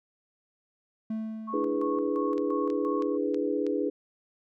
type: tone with exponential decay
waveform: triangle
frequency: 220 Hz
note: A3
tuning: in tune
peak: -26 dBFS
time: 1.1-2.67 s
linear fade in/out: 5 ms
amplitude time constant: 340 ms
type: tone with tremolo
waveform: sine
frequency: 1100 Hz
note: C#6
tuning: 14 cents flat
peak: -33 dBFS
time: 1.47-3.18 s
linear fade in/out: 20 ms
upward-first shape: square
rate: 2.9 Hz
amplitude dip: 70%
type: chord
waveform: sine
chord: E dominant seventh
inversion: third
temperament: equal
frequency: 293.7 / 329.6 / 415.3 / 493.9 Hz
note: D4 / E4 / G#4 / B4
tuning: 0 / 0 / 0 / 0 cents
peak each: -30 / -33 / -30 / -32 dBFS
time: 1.53-3.9 s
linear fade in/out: 10 ms
type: click train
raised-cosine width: 0.2 ms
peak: -28 dBFS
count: 5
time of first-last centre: 2.38-3.666 s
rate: 3.11 Hz
effects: none